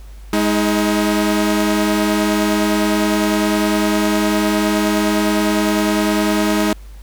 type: tone pair together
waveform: sawtooth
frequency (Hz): 208.2 / 317.2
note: G#3 / D#4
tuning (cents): +5 / +33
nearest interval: perfect fifth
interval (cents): 728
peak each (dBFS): -13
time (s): 0.33-6.73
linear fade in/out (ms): 2
effects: added 50 Hz sine -33 dBFS peak until 7.02 s + pink hiss -49 dBFS RMS until 7.02 s